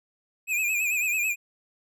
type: tone with vibrato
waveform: square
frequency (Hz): 2489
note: D#7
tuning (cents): 0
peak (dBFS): -24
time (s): 0.47-1.36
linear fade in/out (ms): 50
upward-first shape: sine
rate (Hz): 9.1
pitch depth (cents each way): 81
effects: none